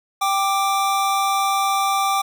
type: tone pair together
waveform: square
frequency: 784 / 1180.2 Hz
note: G5 / D6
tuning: 0 / +8 cents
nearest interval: perfect fifth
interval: 708 cents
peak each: -21 dBFS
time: 0.21-2.22 s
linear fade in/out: 10 ms
effects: none